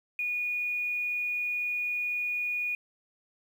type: tone with quantisation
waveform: sine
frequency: 2454 Hz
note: D#7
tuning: 25 cents flat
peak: -28 dBFS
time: 0.19-2.75 s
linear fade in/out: 2 ms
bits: 9
effects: none